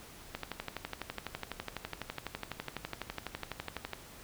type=click train; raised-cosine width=0.3 ms; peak=-20 dBFS; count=44; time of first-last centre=0.35-3.933 s; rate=12 Hz; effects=pink hiss -52 dBFS RMS until 4.23 s